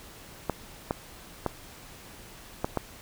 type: clicks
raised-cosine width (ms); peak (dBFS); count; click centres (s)
1; -12; 5; 0.497 / 0.909 / 1.463 / 2.645 / 2.773
effects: pink hiss -48 dBFS RMS until 3.01 s